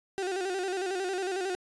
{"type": "tone with vibrato", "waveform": "35% pulse", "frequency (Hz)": 375.1, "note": "F#4", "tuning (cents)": 24, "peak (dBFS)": -28, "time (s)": [0.18, 1.55], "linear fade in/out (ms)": 0, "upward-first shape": "square", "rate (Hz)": 11, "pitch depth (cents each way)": 67, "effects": ["resampled to 22050 Hz"]}